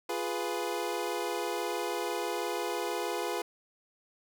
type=chord; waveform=25% pulse; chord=F diminished; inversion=none; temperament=equal; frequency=349.2 / 415.3 / 493.9 Hz; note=F4 / Ab4 / Cb5; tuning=0 / 0 / 0 cents; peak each=-32 dBFS; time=0.09-3.42 s; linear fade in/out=5 ms; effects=none